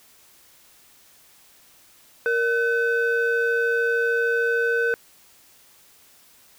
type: ring-modulated tone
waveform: triangle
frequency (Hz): 523.3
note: C5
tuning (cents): 0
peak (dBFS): -14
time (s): 2.26-4.94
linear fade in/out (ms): 0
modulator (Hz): 990
effects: white hiss -54 dBFS RMS until 6.58 s